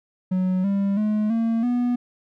triangle tone with pitch steps, 185 / 198.28 / 212.5 / 227.8 / 244.1 Hz, F#3 / G3 / G#3 / A#3 / B3, 0 / +20 / +40 / -40 / -20 cents, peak -17 dBFS, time 0.31-1.96 s, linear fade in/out 10 ms, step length 330 ms, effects none

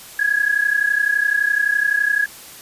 sine tone pair together, 1653.2 / 1685 Hz, G#6 / G#6, -8 / +25 cents, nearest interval unison, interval 33 cents, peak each -18 dBFS, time 0.19-2.26 s, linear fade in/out 5 ms, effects white hiss -39 dBFS RMS until 2.61 s + resampled to 32000 Hz

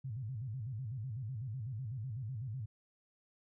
sine tone with vibrato, 119.2 Hz, A#2, 39 cents sharp, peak -38 dBFS, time 0.04-2.66 s, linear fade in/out 10 ms, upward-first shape square, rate 8 Hz, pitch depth 190 cents each way, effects none

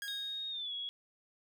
sawtooth tone with exponential decay, 1637 Hz, G#6, 25 cents flat, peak -34 dBFS, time 0.02-0.62 s, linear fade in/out 1 ms, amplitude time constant 130 ms
sine tone with pitch glide, 3729 to 3341 Hz, A#7 to G#7, 0 to +10 cents, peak -37 dBFS, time 0.08-0.89 s, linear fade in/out 0 ms, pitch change -190 cents, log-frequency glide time 0.5-0.73 s
effects none

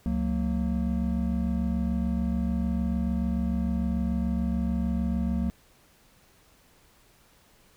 triangle tone cluster, 70.2 / 182.9 / 229.7 Hz, C#2 / F#3 / A#3, +22 / -20 / -25 cents, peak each -27 dBFS, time 0.06-5.5 s, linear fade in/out 0 ms, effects pink hiss -60 dBFS RMS until 7.76 s

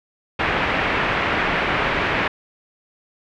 white low-pass noise, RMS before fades -21 dBFS, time 0.39-2.28 s, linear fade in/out 5 ms, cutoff 2400 Hz, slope 24 dB/octave, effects none

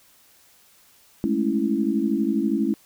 sine chord, A major seventh, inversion third, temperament equal, 207.7 / 220 / 277.2 / 329.6 Hz, G#3 / A3 / C#4 / E4, 0 / 0 / 0 / 0 cents, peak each -26 / -25 / -25 / -25 dBFS, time 1.24-2.74 s, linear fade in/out 0 ms, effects white hiss -56 dBFS RMS until 2.85 s

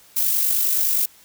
violet noise with amplitude modulation, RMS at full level -18 dBFS, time 0.16-1.06 s, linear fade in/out 10 ms, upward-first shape sine, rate 49.6 Hz, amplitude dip 40%, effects white hiss -51 dBFS RMS until 1.24 s

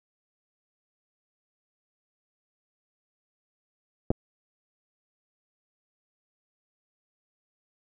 clicks, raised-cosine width 2 ms, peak -9 / -17 dBFS, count 2, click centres 4.105 / 4.114 s, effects none

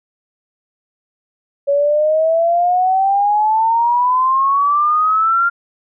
sine exponential sweep, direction up, 559 to 1400 Hz, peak -11 dBFS, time 1.67-5.5 s, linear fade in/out 20 ms, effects none

